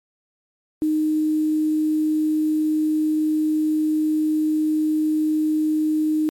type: tone with quantisation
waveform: sine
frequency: 309 Hz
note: D#4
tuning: 12 cents flat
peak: -17 dBFS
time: 0.82-6.29 s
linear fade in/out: 0 ms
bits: 7
effects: MP3 64 kbps